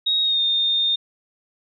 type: tone with pitch glide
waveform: sine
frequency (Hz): 3770 to 3650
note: A#7 to A#7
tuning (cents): +19 to -37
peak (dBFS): -17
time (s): 0.06-0.96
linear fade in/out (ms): 10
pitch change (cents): -56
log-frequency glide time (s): 0.22-0.41
effects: none